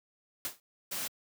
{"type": "noise with exponential decay", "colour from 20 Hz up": "white", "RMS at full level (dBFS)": -31, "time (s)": [0.45, 0.6], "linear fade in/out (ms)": 1, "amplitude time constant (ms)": 31}
{"type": "noise", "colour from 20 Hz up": "white", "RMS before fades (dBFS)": -36, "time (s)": [0.91, 1.08], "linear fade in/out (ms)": 10}
{"effects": ["high-pass 100 Hz 12 dB/octave"]}